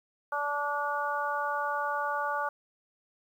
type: harmonic tone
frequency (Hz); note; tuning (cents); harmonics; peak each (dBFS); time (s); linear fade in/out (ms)
290; D4; -22; 2 / 3 / 4 / 5; -36 / -33 / -33 / -34; 0.32-2.49; 5
effects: 10-bit